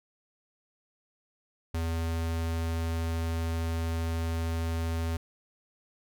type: tone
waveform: square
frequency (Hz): 82.41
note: E2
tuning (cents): 0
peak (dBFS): -29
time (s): 1.74-5.17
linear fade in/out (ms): 5
effects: none